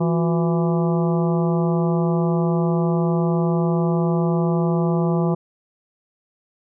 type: harmonic tone with a mistuned harmonic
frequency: 167.1 Hz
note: E3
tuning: 24 cents sharp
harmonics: 1 / 2 / 3 / 4 / 5 / 6 / 7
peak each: -18 / -24 / -28 / -30 / -32 / -34 / -35 dBFS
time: 0-5.35 s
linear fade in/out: 10 ms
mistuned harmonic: 2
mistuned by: +120 cents
effects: none